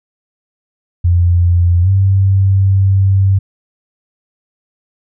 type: tone with pitch glide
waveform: sine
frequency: 87.31 to 96.88 Hz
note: F2 to G2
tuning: 0 to -20 cents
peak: -7 dBFS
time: 1.04-3.39 s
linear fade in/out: 10 ms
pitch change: +180 cents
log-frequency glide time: 1.82-1.89 s
effects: none